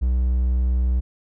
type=tone; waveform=triangle; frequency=62.3 Hz; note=B1; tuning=16 cents sharp; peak=-15 dBFS; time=0.01-1.01 s; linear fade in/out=20 ms; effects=none